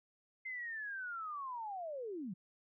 sine linear sweep, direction down, 2092 to 166 Hz, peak -40 dBFS, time 0.45-2.34 s, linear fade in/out 10 ms, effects none

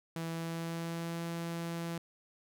sawtooth tone with pitch glide, 164.81 to 168.27 Hz, E3 to E3, 0 to +36 cents, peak -32 dBFS, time 0.16-1.98 s, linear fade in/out 2 ms, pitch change +36 cents, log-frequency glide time 0.26-1.23 s, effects none

